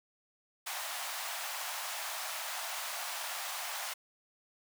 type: high-pass noise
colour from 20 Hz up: pink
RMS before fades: -39 dBFS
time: 0.66-3.94 s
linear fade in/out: 10 ms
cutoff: 650 Hz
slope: 48 dB/octave
effects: none